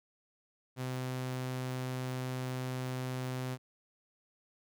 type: tone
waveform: sawtooth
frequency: 128.2 Hz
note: C3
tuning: 35 cents flat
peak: -31 dBFS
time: 0.76-3.58 s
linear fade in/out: 50 ms
effects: none